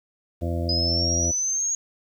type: harmonic tone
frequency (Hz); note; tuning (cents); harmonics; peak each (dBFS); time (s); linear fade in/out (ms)
84.9; F2; -48; 1 / 2 / 3 / 4 / 6 / 7 / 8; -25 / -34 / -33 / -33 / -36 / -35 / -37; 0.41-1.32; 20
type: linear sweep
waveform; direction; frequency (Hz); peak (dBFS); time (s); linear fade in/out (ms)
sine; up; 4978 to 6645; -22; 0.69-1.75; 2
effects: 9-bit